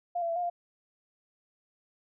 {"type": "tone with pitch steps", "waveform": "sine", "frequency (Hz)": [702, 677, 669, 710, 696], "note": ["F5", "E5", "E5", "F5", "F5"], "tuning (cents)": [9, 46, 25, 28, -6], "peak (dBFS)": -28, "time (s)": [0.15, 0.5], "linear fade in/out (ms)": 10, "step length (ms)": 70, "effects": []}